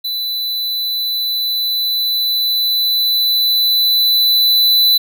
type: tone with level ramp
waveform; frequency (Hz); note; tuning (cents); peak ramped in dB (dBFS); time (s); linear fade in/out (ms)
square; 3993; B7; +18; -19 to -9; 0.04-4.98; 10
effects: none